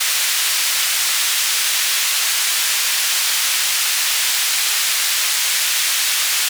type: band-pass noise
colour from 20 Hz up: pink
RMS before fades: -18 dBFS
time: 0-6.49 s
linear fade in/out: 10 ms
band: 2300 to 14000 Hz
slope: 12 dB/octave
effects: none